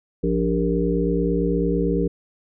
harmonic tone with a mistuned harmonic, 58.27 Hz, A#1, in tune, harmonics 1 / 3 / 5 / 7 / 8, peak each -26 / -23 / -25 / -25 / -25 dBFS, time 0.23-2.08 s, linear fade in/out 10 ms, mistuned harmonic 7, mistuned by -46 cents, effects none

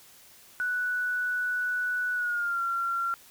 sine tone with pitch glide, 1480 to 1372.9 Hz, F#6 to F6, 0 to -30 cents, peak -26 dBFS, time 0.6-3.14 s, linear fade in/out 0 ms, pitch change -130 cents, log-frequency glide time 2.14-2.61 s, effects white hiss -54 dBFS RMS until 3.3 s

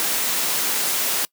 white noise, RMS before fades -22 dBFS, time 0-1.25 s, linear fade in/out 0 ms, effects noise-tail reverb RT60 0.1 s tail -24 dB re dry + high-pass 200 Hz 12 dB/octave

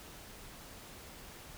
silence, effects pink hiss -51 dBFS RMS until 1.57 s

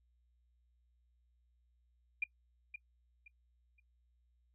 sine tone with echo, 2417 Hz, D7, 49 cents sharp, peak -30 dBFS, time 2.22-2.24 s, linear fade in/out 5 ms, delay 520 ms, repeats 3, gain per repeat -11 dB, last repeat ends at 3.8 s, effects noise-tail reverb RT60 0.1 s tail -21 dB re dry + added 60 Hz sine -70 dBFS peak until 4.54 s

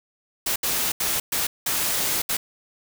white noise bursts at uneven times, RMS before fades -24 dBFS, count 6, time 0.46-0.56 / 0.63-0.92 / 1-1.2 / 1.32-1.47 / 1.66-2.22 / 2.29-2.37 s, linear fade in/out 5 ms, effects none

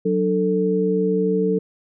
sine tone cluster, 184.6 / 297.7 / 444.2 Hz, F#3 / D4 / A4, -4 / +24 / +16 cents, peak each -21 / -26 / -19 dBFS, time 0.05-1.59 s, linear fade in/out 10 ms, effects none

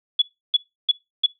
sine tone bursts, 3406 Hz, G#7, 43 cents sharp, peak -13 dBFS, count 4, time 0.19-1.262 s, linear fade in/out 5 ms, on 28 ms, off 320 ms, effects noise-tail reverb RT60 0.2 s tail -20 dB re dry

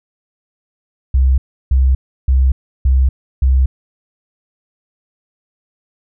sine tone bursts, 65.41 Hz, C2, in tune, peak -8 dBFS, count 5, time 1.14-3.66 s, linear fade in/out 5 ms, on 240 ms, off 330 ms, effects none

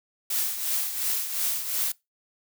blue noise with tremolo, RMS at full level -25 dBFS, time 0.3-1.92 s, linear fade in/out 5 ms, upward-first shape triangle, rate 2.8 Hz, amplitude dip 65%, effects noise-tail reverb RT60 0.2 s tail -22 dB re dry

